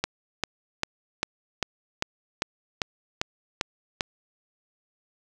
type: click train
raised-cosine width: 0.2 ms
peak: -7 dBFS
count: 11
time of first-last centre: 0.04-4.008 s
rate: 2.52 Hz
effects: none